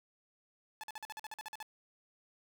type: tone bursts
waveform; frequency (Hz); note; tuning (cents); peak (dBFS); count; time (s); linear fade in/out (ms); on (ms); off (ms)
sawtooth; 865; A5; -30; -38; 12; 0.81-1.627; 0; 25; 47
effects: none